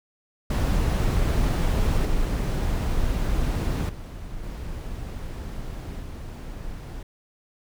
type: noise with level steps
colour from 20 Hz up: brown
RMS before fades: -21 / -24 / -36 / -33 / -35 dBFS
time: 0.5-7.03 s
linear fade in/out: 5 ms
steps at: 2.05 / 3.89 / 4.43 / 6 s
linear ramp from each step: 2 ms
effects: none